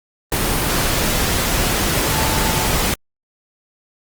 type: tone in noise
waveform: sine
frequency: 880 Hz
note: A5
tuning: in tune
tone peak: -27 dBFS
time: 2.04-2.69 s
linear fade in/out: 2 ms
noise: pink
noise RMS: -18 dBFS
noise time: 0.32-2.94 s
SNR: -12 dB
effects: Opus 24 kbps